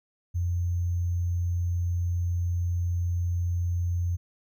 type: tone with sample-and-hold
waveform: sine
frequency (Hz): 87.31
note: F2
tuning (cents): 0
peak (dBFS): -24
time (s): 0.34-4.17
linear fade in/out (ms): 20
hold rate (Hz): 6300
effects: none